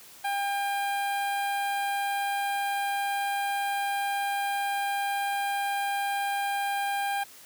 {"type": "tone with notch filter", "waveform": "sawtooth", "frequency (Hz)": 801, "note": "G5", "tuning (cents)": 37, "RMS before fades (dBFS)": -29, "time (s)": [0.24, 7.24], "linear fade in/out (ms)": 10, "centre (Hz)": 5900, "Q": 0.78, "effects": ["white hiss -50 dBFS RMS until 7.45 s", "high-pass 80 Hz 12 dB/octave"]}